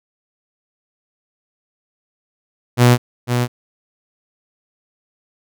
sawtooth tone with echo, 122.2 Hz, B2, 18 cents flat, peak -4 dBFS, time 2.77-2.98 s, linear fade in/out 50 ms, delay 500 ms, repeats 1, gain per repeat -7 dB, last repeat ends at 3.48 s, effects none

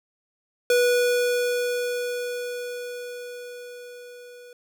square tone with level ramp, 488.8 Hz, B4, 18 cents flat, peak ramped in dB -17 to -44 dBFS, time 0.7-4.53 s, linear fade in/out 2 ms, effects none

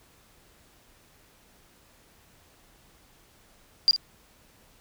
sine tone with echo, 4790 Hz, D8, 33 cents sharp, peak -14 dBFS, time 3.88-3.91 s, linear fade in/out 0 ms, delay 52 ms, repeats 1, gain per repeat -11 dB, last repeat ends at 3.962 s, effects pink hiss -59 dBFS RMS until 4.8 s

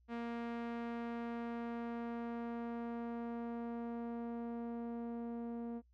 sawtooth tone with low-pass filter sweep, 234.4 Hz, A#3, 10 cents sharp, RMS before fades -42 dBFS, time 0.08-5.82 s, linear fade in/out 50 ms, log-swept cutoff 2300 to 570 Hz, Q 0.71, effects noise-tail reverb RT60 0.1 s tail -23 dB re dry + added 60 Hz sine -66 dBFS peak until 5.93 s

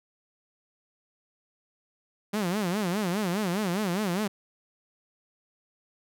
sawtooth tone with vibrato, 192.6 Hz, G3, 30 cents flat, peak -22 dBFS, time 2.33-4.28 s, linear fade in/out 10 ms, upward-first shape sine, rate 4.9 Hz, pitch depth 210 cents each way, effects none

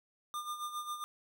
square tone with tremolo, 1204 Hz, D6, 43 cents sharp, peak -36 dBFS, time 0.34-1.04 s, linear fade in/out 0 ms, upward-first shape sine, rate 7.4 Hz, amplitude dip 65%, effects none

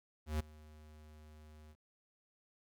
square tone with ADSR envelope, 76.6 Hz, D#2, 27 cents flat, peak -32 dBFS, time 0.26-1.76 s, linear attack 140 ms, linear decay 7 ms, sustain -23 dB, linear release 56 ms, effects 12-bit

